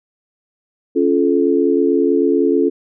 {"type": "chord", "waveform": "sine", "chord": "Db augmented", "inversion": "none", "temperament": "just", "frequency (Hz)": [277.2, 346.5, 433.1], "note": ["Db4", "F4", "A4"], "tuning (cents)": [0, -14, -27], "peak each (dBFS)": -16, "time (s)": [0.95, 2.7], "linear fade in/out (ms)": 20, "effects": []}